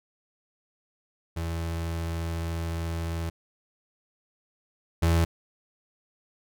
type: tone pair in turn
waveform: 35% pulse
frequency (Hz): 83.1 / 83.4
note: E2 / E2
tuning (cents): +15 / +21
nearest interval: unison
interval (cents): 6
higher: second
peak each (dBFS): -27 / -18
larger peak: second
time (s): 1.36-3.3 / 5.02-5.25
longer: first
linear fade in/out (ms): 10
effects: none